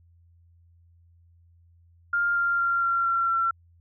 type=tone with pitch steps; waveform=sine; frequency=1402 / 1392.3 / 1382.7 / 1373.1 / 1363.7 / 1354.2 Hz; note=F6 / F6 / F6 / F6 / F6 / E6; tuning=+6 / -6 / -18 / -30 / -42 / +46 cents; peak=-21 dBFS; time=2.13-3.51 s; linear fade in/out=5 ms; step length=230 ms; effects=added 85 Hz sine -55 dBFS peak until 3.8 s